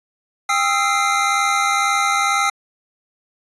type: tone cluster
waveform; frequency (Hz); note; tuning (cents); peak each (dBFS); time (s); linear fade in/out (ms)
square; 798 / 1266 / 1348 / 2083; G5 / D#6 / E6 / C7; +31 / +30 / +38 / -8; -22; 0.49-2.5; 5
effects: resampled to 22050 Hz